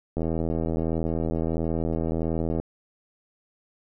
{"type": "click train", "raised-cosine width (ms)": 2, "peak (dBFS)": -14, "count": 199, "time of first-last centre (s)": [0.17, 2.599], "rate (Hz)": 81.5, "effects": []}